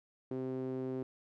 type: tone with band-pass filter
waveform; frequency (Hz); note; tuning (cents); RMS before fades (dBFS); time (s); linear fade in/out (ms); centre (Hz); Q
sawtooth; 130; C3; -11; -38; 0.31-1.03; 2; 340; 3.4
effects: none